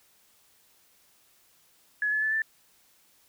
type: tone with pitch steps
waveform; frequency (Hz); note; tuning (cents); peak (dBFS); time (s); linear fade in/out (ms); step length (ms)
sine; 1695 / 1718.7 / 1742.7 / 1767; G#6 / A6 / A6 / A6; +35 / -41 / -17 / +7; -24; 2.02-2.42; 2; 100
effects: white hiss -63 dBFS RMS until 3.28 s